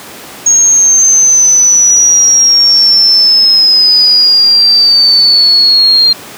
sine exponential sweep, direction down, 6580 to 4186 Hz, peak -3 dBFS, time 0.46-6.13 s, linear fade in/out 5 ms, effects pink hiss -28 dBFS RMS until 6.37 s + high-pass 200 Hz 12 dB/octave

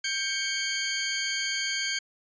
15% pulse tone pair together, 1581.4 / 2230 Hz, G6 / C#7, +15 / +10 cents, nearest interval tritone, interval 595 cents, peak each -23 dBFS, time 0.04-1.99 s, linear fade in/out 5 ms, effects resampled to 16000 Hz

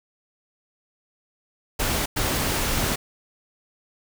pink noise bursts at uneven times, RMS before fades -24 dBFS, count 2, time 1.79-2.06 / 2.16-2.96 s, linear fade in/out 10 ms, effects none

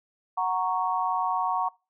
sine chord, F# major, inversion none, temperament equal, 740 / 932.3 / 1108.7 Hz, F#5 / A#5 / C#6, 0 / 0 / 0 cents, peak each -28 dBFS, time 0.37-1.69 s, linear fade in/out 10 ms, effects noise-tail reverb RT60 0.3 s tail -24 dB re dry

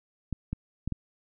clicks, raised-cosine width 5 ms, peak -18 dBFS, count 4, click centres 0.327 / 0.53 / 0.876 / 0.923 s, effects none

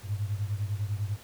sine beating tone pair, 99.7 / 109.7 Hz, G2 / A2, +30 / -5 cents, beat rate 10 Hz, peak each -30 / -33 dBFS, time 0.03-1.18 s, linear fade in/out 50 ms, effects pink hiss -51 dBFS RMS until 1.23 s

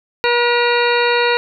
harmonic tone with a mistuned harmonic, 480 Hz, B4, 49 cents flat, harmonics 1 / 2 / 3 / 4 / 5 / 6 / 8 / 9, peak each -16 / -19 / -21 / -22 / -23 / -24 / -25 / -26 dBFS, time 0.24-1.37 s, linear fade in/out 0 ms, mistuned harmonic 6, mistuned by -64 cents, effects none

